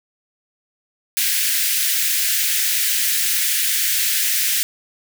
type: high-pass noise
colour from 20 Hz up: white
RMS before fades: -19 dBFS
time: 1.17-4.63 s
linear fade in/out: 0 ms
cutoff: 1600 Hz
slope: 48 dB/octave
effects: none